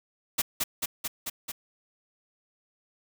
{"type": "noise with echo", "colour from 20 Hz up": "white", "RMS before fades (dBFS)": -25, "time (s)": [0.38, 0.42], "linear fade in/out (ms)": 10, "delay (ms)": 220, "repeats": 5, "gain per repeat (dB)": -2, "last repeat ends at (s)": 1.52, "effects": []}